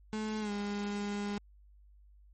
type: tone with pitch glide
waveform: 35% pulse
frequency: 215.9 to 204.1 Hz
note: A3 to G#3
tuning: -33 to -30 cents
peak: -32 dBFS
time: 0.13-1.38 s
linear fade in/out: 0 ms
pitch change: -97 cents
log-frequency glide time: 0.4-0.51 s
effects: added 50 Hz sine -56 dBFS peak until 2.33 s + MP3 32 kbps